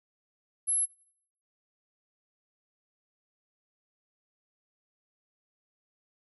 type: tone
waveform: sine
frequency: 11030 Hz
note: F9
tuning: 23 cents flat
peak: -25 dBFS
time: 0.67-0.86 s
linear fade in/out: 20 ms
effects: noise-tail reverb RT60 0.7 s tail -24 dB re dry